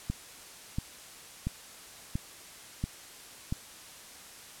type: click train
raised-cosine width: 5 ms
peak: -18 dBFS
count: 6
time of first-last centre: 0.1-3.525 s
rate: 1.46 Hz
effects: white hiss -49 dBFS RMS until 4.6 s + low-pass 11000 Hz 12 dB/octave